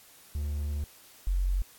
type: tone pair in turn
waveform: triangle / sine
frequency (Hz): 73.42 / 45.75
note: D2 / F#1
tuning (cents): 0 / -19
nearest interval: minor sixth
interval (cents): 819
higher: first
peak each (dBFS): -27 / -24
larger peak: second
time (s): 0.35-0.84 / 1.27-1.62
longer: first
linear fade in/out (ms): 0
effects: white hiss -55 dBFS RMS until 1.78 s + AAC 64 kbps